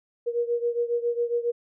sine beating tone pair, 472.6 / 479.9 Hz, A#4 / B4, +24 / -50 cents, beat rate 7.3 Hz, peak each -25 / -28 dBFS, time 0.26-1.52 s, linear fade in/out 20 ms, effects none

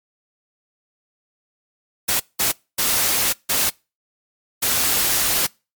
white noise bursts at uneven times, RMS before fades -19 dBFS, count 5, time 2.08-2.2 / 2.39-2.52 / 2.78-3.33 / 3.49-3.7 / 4.62-5.47 s, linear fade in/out 10 ms, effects noise-tail reverb RT60 0.3 s tail -26 dB re dry + MP3 96 kbps

